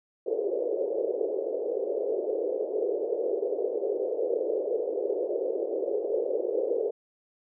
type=band-pass noise; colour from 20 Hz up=white; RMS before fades=-29 dBFS; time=0.26-6.91 s; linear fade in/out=10 ms; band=390 to 520 Hz; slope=48 dB/octave; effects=none